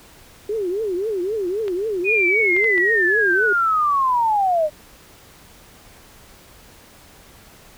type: tone with vibrato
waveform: sine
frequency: 396.2 Hz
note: G4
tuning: 18 cents sharp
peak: -20 dBFS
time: 0.49-3.53 s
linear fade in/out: 5 ms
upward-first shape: triangle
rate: 3.8 Hz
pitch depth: 260 cents each way
type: clicks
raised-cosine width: 0.3 ms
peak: -17 dBFS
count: 4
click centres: 1.681 / 2.565 / 2.643 / 2.779 s
type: linear sweep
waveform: sine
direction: down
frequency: 2489 to 587.3 Hz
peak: -15 dBFS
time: 2.04-4.7 s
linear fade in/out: 50 ms
effects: pink hiss -47 dBFS RMS until 7.77 s